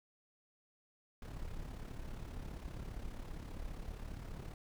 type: noise with amplitude modulation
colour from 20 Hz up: brown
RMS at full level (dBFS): -42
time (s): 1.22-4.54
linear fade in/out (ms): 2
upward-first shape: sine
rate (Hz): 35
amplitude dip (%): 60
effects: none